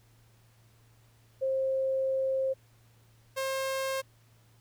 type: tone pair in turn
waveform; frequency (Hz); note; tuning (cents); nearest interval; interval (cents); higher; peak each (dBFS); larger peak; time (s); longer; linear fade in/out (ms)
sine / sawtooth; 531 / 533.7; C5 / C5; +25 / +34; unison; 9; second; -26; neither; 1.41-2.54 / 3.36-4.02; first; 20
effects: added 114 Hz sine -60 dBFS peak until 4.6 s + pink hiss -66 dBFS RMS until 4.6 s